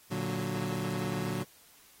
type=chord; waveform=25% pulse; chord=Bb augmented; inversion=none; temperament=equal; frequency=116.54 / 146.83 / 185 Hz; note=Bb2 / D3 / F#3; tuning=0 / 0 / 0 cents; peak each=-33 / -33 / -31 dBFS; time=0.1-1.44 s; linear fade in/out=20 ms; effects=white hiss -59 dBFS RMS until 2 s + AAC 48 kbps